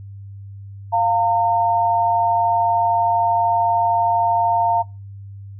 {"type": "tone pair together", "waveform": "sine", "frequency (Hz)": [699, 912], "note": ["F5", "A#5"], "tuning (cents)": [1, -38], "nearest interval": "perfect fourth", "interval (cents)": 461, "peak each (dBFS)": [-18, -16], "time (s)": [0.92, 4.83], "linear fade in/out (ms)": 20, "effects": ["noise-tail reverb RT60 0.3 s tail -24 dB re dry", "added 99 Hz sine -33 dBFS peak until 5.59 s"]}